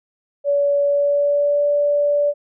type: tone with pitch glide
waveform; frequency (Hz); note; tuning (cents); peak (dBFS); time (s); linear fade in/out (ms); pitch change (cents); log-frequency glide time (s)
sine; 570 to 580.6; C#5 to D5; +48 to -20; -14; 0.44-2.34; 50; +32; 0.82-1.66
effects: none